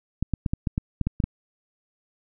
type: clicks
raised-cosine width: 5 ms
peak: -11 dBFS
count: 10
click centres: 0.226 / 0.337 / 0.462 / 0.535 / 0.672 / 0.779 / 1.013 / 1.07 / 1.202 / 1.24 s
effects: none